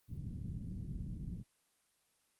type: low-pass noise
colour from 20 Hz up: white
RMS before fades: -43 dBFS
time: 0.08-1.44 s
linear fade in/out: 50 ms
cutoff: 190 Hz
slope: 24 dB/octave
effects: white hiss -75 dBFS RMS until 2.39 s + Opus 24 kbps